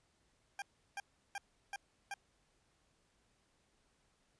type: tone bursts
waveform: 20% pulse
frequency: 799 Hz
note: G5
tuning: 33 cents sharp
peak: -35 dBFS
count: 5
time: 0.59-2.14 s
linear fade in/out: 2 ms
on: 30 ms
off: 350 ms
effects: pink hiss -75 dBFS RMS until 4.39 s + resampled to 22050 Hz